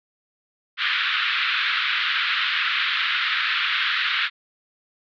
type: band-pass noise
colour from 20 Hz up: pink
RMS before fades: -23 dBFS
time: 0.77-4.3 s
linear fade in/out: 50 ms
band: 1300 to 3900 Hz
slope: 48 dB/octave
effects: none